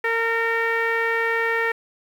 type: tone with low-pass filter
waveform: sawtooth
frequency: 457.9 Hz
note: A#4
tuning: 31 cents flat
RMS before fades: -22 dBFS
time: 0.04-1.72 s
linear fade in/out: 5 ms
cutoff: 2000 Hz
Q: 8.6
effects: 8-bit